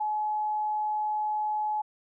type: tone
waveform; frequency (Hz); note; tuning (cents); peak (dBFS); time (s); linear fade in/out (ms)
sine; 850; G#5; +40; -26; 0-1.82; 10
effects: none